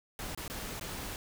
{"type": "noise with dropouts", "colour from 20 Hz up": "pink", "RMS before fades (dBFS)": -40, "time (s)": [0.19, 1.16], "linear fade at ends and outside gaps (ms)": 1, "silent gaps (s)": [[0.349, 0.375], [0.479, 0.499], [0.797, 0.81]], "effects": []}